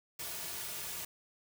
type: noise with comb filter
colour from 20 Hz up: white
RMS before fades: -41 dBFS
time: 0.19-1.05 s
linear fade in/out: 5 ms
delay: 3.8 ms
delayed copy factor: -0.95
effects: none